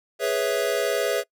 square chord, C# minor seventh, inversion second, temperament equal with one note detuned, 415.3 / 493.9 / 554.4 / 654.3 Hz, G#4 / B4 / C#5 / E5, 0 / 0 / 0 / -13 cents, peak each -28 dBFS, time 0.19-1.24 s, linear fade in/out 50 ms, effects noise-tail reverb RT60 0.1 s tail -24 dB re dry

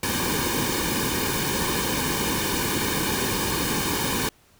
pink noise with comb filter, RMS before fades -25 dBFS, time 0.03-4.29 s, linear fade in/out 2 ms, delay 1.5 ms, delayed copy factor -0.8, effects pink hiss -58 dBFS RMS until 4.59 s

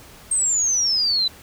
sine exponential sweep, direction down, 8550 to 3951 Hz, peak -17 dBFS, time 0.31-1.28 s, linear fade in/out 5 ms, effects pink hiss -45 dBFS RMS until 1.42 s

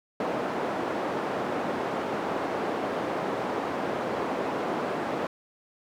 white band-pass noise, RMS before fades -30 dBFS, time 0.2-5.27 s, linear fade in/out 2 ms, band 230 to 750 Hz, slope 12 dB/octave, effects none

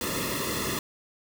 pink noise with comb filter, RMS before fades -30 dBFS, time 0.01-0.79 s, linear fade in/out 2 ms, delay 1.3 ms, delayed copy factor -1, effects none

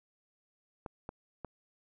clicks, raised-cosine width 1 ms, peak -26 dBFS, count 3, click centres 0.862 / 1.091 / 1.447 s, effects none

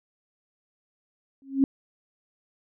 sine tone with exponential growth, 271.2 Hz, C#4, 38 cents flat, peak -13 dBFS, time 1.42-1.64 s, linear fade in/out 1 ms, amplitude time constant 46 ms, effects none

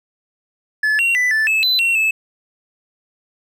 triangle tone with pitch steps, 1723 / 2746 / 1989 / 1755 / 2605 / 4018 / 2727 / 2610 Hz, A6 / F7 / B6 / A6 / E7 / B7 / F7 / E7, -37 / -30 / +12 / -5 / -21 / +29 / -42 / -18 cents, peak -12 dBFS, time 0.83-2.11 s, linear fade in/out 5 ms, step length 160 ms, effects none

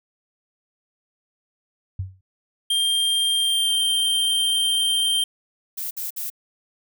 sine tone with exponential decay, 94.2 Hz, F#2, 32 cents sharp, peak -21 dBFS, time 1.99-2.21 s, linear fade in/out 5 ms, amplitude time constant 47 ms
square tone with pitch glide, 3189 to 3156 Hz, G7 to G7, +29 to +11 cents, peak -19 dBFS, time 2.7-5.24 s, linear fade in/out 5 ms, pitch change -18 cents, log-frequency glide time 3.36-3.76 s
violet noise bursts, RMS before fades -29 dBFS, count 3, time 5.77-6.302 s, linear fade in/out 10 ms, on 140 ms, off 56 ms
effects none

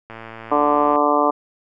click train, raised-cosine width 0.5 ms, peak -20 dBFS, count 98, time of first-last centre 0.1-0.958 s, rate 113 Hz
harmonic tone, 146.83 Hz, D3, in tune, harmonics 2 / 3 / 4 / 5 / 6 / 7 / 8, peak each -22 / -23 / -21 / -22 / -23 / -21 / -21 dBFS, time 0.51-1.31 s, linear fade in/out 10 ms
effects none

